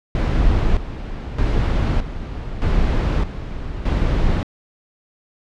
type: noise with tremolo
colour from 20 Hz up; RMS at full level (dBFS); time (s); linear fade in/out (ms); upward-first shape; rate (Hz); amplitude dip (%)
brown; -17; 0.15-4.43; 2; square; 0.81; 70
effects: low-pass 4000 Hz 12 dB/octave